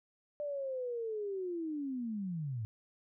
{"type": "linear sweep", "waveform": "sine", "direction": "down", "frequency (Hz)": [594, 103.5], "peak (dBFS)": -35, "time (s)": [0.4, 2.65], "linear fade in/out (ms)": 0, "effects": []}